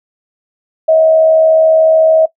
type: tone with frequency modulation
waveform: sine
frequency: 639 Hz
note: D#5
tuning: 46 cents sharp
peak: -5 dBFS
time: 0.88-2.26 s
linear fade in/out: 10 ms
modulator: 73.7 Hz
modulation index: 0.25
effects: noise-tail reverb RT60 0.1 s tail -17 dB re dry